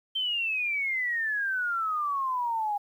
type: exponential sweep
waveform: sine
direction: down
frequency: 3136 to 808 Hz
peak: -26 dBFS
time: 0.15-2.78 s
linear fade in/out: 10 ms
effects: 10-bit